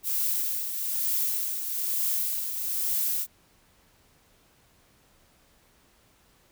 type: noise with tremolo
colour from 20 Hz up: violet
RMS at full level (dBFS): -26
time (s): 0.03-3.27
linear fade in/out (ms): 50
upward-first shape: triangle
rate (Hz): 1.1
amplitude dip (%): 55
effects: pink hiss -62 dBFS RMS until 6.51 s